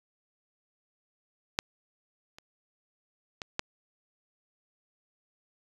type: clicks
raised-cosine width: 0.2 ms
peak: -8 / -30 / -19 / -11 dBFS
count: 4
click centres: 1.589 / 2.385 / 3.418 / 3.594 s
effects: resampled to 24000 Hz + 8-bit